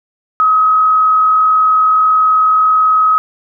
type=tone with frequency modulation; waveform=sine; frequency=1271 Hz; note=D#6; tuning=36 cents sharp; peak=-7 dBFS; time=0.4-3.18 s; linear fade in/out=0 ms; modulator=41.6 Hz; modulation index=0.32; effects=none